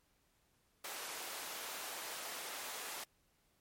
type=high-pass noise; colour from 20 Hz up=pink; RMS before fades=-45 dBFS; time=0.84-3.04 s; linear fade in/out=5 ms; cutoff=590 Hz; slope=12 dB/octave; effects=pink hiss -75 dBFS RMS until 3.6 s + MP3 64 kbps